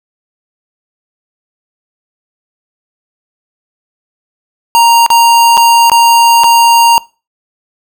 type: tone with dropouts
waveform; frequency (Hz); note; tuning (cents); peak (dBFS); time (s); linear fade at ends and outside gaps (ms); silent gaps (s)
square; 932.3; A#5; 0; -4; 4.75-6.98; 0; 5.063-5.103 / 5.571-5.576 / 5.898-5.917 / 6.436-6.442
effects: noise-tail reverb RT60 0.3 s tail -22 dB re dry